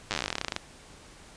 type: slowing click train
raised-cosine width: 0.2 ms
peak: -11 dBFS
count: 22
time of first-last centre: 0.11-0.564 s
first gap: 9 ms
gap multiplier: 1.08
effects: pink hiss -51 dBFS RMS until 1.36 s + resampled to 22050 Hz